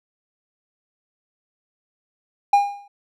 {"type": "tone with exponential decay", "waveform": "triangle", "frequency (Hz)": 809, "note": "G#5", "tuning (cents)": -46, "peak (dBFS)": -7, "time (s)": [2.53, 2.88], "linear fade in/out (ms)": 5, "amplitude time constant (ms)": 76, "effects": []}